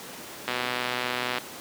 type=click train; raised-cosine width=0.3 ms; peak=-11 dBFS; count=113; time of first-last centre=0.48-1.383 s; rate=124 Hz; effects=pink hiss -40 dBFS RMS until 1.6 s + high-pass 200 Hz 12 dB/octave